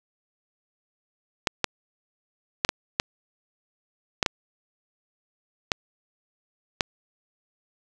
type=clicks; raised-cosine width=0.2 ms; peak=-3 dBFS; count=9; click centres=1.472 / 1.643 / 2.649 / 2.691 / 2.999 / 4.228 / 4.262 / 5.718 / 6.808 s; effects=none